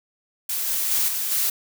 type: noise with level steps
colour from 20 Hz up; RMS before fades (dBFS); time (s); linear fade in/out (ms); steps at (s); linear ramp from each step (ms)
blue; -26 / -24 / -21 / -26 / -22; 0.49-1.5; 5; 0.67 / 0.91 / 1.08 / 1.31; 5
effects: none